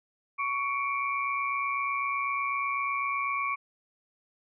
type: tone cluster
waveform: sine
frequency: 1118 / 2219 / 2347 Hz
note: C#6 / C#7 / D7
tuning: +14 / +1 / -2 cents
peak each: -29 / -36 / -33 dBFS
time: 0.38-3.56 s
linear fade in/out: 20 ms
effects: none